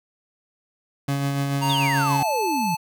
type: tone with tremolo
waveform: 30% pulse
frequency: 139.8 Hz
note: C#3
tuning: 15 cents sharp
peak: -18 dBFS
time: 1.08-2.23 s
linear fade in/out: 5 ms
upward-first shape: sine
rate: 6.9 Hz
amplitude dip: 30%
type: tone with pitch glide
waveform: square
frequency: 933 to 870.5 Hz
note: A#5 to A5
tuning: +1 to -19 cents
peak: -23 dBFS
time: 1.61-2.77 s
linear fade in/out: 20 ms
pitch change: -120 cents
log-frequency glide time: 1.94-2.12 s
type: exponential sweep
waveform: sine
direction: down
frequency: 3800 to 155.56 Hz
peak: -24 dBFS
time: 1.69-2.75 s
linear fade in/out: 10 ms
effects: none